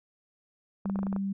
sine tone, 196 Hz, G3, in tune, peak -28 dBFS, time 0.85-1.33 s, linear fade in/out 10 ms
clicks, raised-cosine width 1 ms, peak -23 dBFS, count 8, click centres 0.857 / 0.898 / 0.958 / 0.99 / 1.031 / 1.068 / 1.128 / 1.163 s
effects none

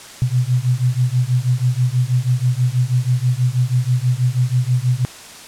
sine beating tone pair, 122.3 / 128.5 Hz, B2 / C3, -16 / -31 cents, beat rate 6.2 Hz, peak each -17 dBFS, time 0.22-5.05 s, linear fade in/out 0 ms, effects white hiss -37 dBFS RMS until 5.47 s + low-pass 9000 Hz 12 dB/octave

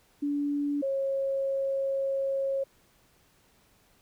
sine tone pair in turn, 288.1 / 543.9 Hz, D4 / C#5, -33 / -33 cents, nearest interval major seventh, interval 1100 cents, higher second, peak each -26 dBFS, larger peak neither, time 0.22-0.82 / 0.82-2.64 s, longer second, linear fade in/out 10 ms, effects pink hiss -64 dBFS RMS until 4.01 s

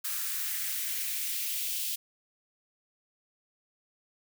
blue noise with high-pass filter sweep, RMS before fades -33 dBFS, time 0.04-1.96 s, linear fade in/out 10 ms, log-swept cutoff 1300 to 3100 Hz, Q 2, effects none

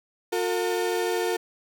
35% pulse tone pair together, 359 / 452.3 Hz, F4 / A4, +48 / +48 cents, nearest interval major third, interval 400 cents, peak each -25 dBFS, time 0.32-1.37 s, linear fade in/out 10 ms, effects none

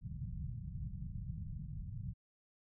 white low-pass noise, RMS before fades -43 dBFS, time 0.01-2.14 s, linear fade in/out 50 ms, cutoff 170 Hz, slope 48 dB/octave, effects none

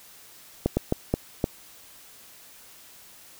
slowing click train, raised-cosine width 2 ms, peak -8 dBFS, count 5, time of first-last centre 0.66-1.441 s, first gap 110 ms, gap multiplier 1.4, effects white hiss -50 dBFS RMS until 3.39 s

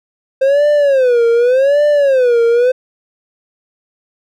triangle tone with vibrato, 524 Hz, C5, 2 cents sharp, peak -6 dBFS, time 0.41-2.72 s, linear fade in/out 10 ms, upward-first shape sine, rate 0.86 Hz, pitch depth 210 cents each way, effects none

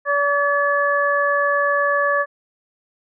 harmonic tone, 572 Hz, D5, 46 cents flat, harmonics 1 / 2 / 3, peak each -20 / -20 / -20 dBFS, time 0.05-2.26 s, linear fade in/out 50 ms, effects none

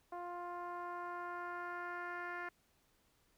10% pulse tone with low-pass filter sweep, 351.2 Hz, F4, 10 cents sharp, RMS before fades -44 dBFS, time 0.12-2.49 s, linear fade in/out 5 ms, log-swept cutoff 870 to 1800 Hz, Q 2.1, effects pink hiss -74 dBFS RMS until 3.37 s

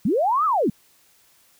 sine linear two-way sweep, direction up then down, 163.8 to 1318.5 to 163.8 Hz, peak -17 dBFS, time 0.05-0.7 s, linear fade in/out 5 ms, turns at 0.45 s, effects white hiss -58 dBFS RMS until 1.59 s

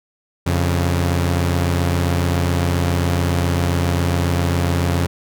sawtooth tone pair together, 87.31 / 138.91 Hz, F2 / C#3, 0 / +4 cents, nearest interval minor sixth, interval 804 cents, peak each -13 / -18 dBFS, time 0.46-5.07 s, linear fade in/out 10 ms, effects none

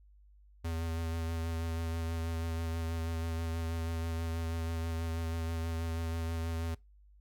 square tone with vibrato, 82.4 Hz, E2, in tune, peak -34 dBFS, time 0.64-6.75 s, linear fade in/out 10 ms, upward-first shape sine, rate 6.2 Hz, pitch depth 18 cents each way, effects noise-tail reverb RT60 0.2 s tail -22 dB re dry + added 50 Hz sine -57 dBFS peak until 7.2 s

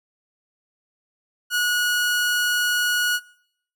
sawtooth tone, 1456 Hz, F#6, 28 cents flat, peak -16 dBFS, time 1.5-3.2 s, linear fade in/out 50 ms, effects noise-tail reverb RT60 0.7 s tail -22 dB re dry

